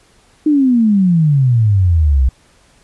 sine exponential sweep, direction down, 311.1 to 61.74 Hz, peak -8 dBFS, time 0.46-2.29 s, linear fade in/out 5 ms, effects pink hiss -51 dBFS RMS until 2.83 s + resampled to 24000 Hz

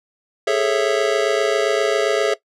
square chord, A major seventh, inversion third, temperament just, 412.5 / 440 / 550 / 660 Hz, G#4 / A4 / C#5 / E5, -12 / 0 / -14 / +2 cents, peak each -22 dBFS, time 0.47-2.34 s, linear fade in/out 5 ms, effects noise-tail reverb RT60 0.1 s tail -17 dB re dry + low-pass 6000 Hz 12 dB/octave

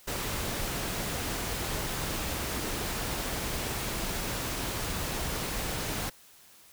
pink noise, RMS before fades -33 dBFS, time 0.07-6.1 s, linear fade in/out 10 ms, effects white hiss -56 dBFS RMS until 6.72 s

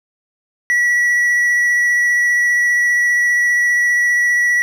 triangle tone with vibrato, 1940 Hz, B6, 31 cents flat, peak -10 dBFS, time 0.7-4.62 s, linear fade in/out 0 ms, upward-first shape sine, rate 15 Hz, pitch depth 9 cents each way, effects none

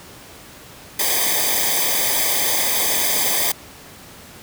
white noise with comb filter, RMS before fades -19 dBFS, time 0.99-3.52 s, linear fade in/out 5 ms, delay 0.72 ms, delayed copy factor -1, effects pink hiss -41 dBFS RMS until 4.42 s + high-pass 60 Hz 12 dB/octave

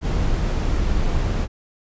brown noise, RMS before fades -20 dBFS, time 0.01-1.48 s, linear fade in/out 50 ms, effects resampled to 16000 Hz

